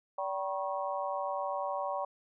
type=harmonic tone with a mistuned harmonic; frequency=192.3 Hz; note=G3; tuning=33 cents flat; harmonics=3 / 4 / 5 / 6; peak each=-36 / -37 / -38 / -39 dBFS; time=0.18-2.05 s; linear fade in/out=5 ms; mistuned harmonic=6; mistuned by=-93 cents; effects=none